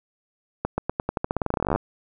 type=accelerating click train; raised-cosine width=1 ms; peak=-9 dBFS; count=25; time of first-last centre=0.65-1.76 s; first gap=130 ms; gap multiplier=0.89; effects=none